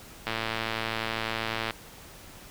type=click train; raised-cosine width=0.3 ms; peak=-13 dBFS; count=162; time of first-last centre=0.27-1.708 s; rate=112 Hz; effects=pink hiss -48 dBFS RMS until 2.5 s